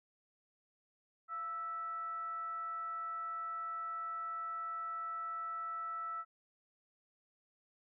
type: tone with frequency modulation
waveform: sine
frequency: 1318.5 Hz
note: E6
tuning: in tune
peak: -38 dBFS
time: 1.28-6.25 s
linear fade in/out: 50 ms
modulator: 628 Hz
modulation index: 0.24
effects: none